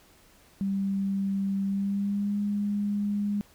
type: tone with pitch glide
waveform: sine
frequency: 196 to 204.7 Hz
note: G3 to G#3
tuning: 0 to -25 cents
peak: -25 dBFS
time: 0.61-3.41 s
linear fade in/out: 0 ms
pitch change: +75 cents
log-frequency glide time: 1.65-2.38 s
effects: pink hiss -58 dBFS RMS until 3.54 s